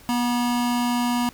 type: tone pair together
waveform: square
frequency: 242.5 / 961.4 Hz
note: B3 / B5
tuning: -31 / -47 cents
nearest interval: 2 octaves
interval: 2384 cents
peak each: -22 / -28 dBFS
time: 0.09-1.29 s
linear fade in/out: 0 ms
effects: pink hiss -49 dBFS RMS until 1.33 s